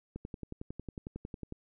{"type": "click train", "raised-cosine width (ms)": 3, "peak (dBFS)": -27, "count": 16, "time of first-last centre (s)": [0.16, 1.524], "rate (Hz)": 11, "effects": []}